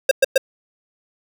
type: tone bursts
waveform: square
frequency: 535 Hz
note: C5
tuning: 38 cents sharp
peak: -10 dBFS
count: 3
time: 0.09-0.379 s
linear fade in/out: 5 ms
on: 23 ms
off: 110 ms
effects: none